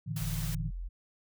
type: chord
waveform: sine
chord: A suspended fourth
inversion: none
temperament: just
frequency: 110 / 146.67 / 165 Hz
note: A2 / D3 / E3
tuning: 0 / -2 / +2 cents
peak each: -37 dBFS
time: 0.06-0.71 s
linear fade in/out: 20 ms
type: high-pass noise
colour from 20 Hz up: white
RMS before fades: -42 dBFS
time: 0.16-0.55 s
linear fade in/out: 5 ms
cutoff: 400 Hz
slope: 12 dB/octave
type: tone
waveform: sine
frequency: 43.39 Hz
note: F1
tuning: 10 cents flat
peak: -35 dBFS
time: 0.2-0.89 s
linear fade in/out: 20 ms
effects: none